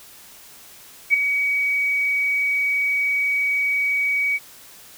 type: tone with ADSR envelope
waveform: sine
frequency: 2263 Hz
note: C#7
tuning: 35 cents sharp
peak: -9 dBFS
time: 1.1-4.39 s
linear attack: 40 ms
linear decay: 4 ms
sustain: -9 dB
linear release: 36 ms
effects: white hiss -45 dBFS RMS until 4.97 s